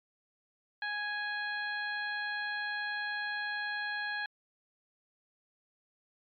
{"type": "harmonic tone", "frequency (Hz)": 830.6, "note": "G#5", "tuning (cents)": 0, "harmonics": [1, 2, 3, 4, 5], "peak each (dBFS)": [-41, -34, -46, -47, -45], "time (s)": [0.82, 4.26], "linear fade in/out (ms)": 2, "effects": ["MP3 64 kbps"]}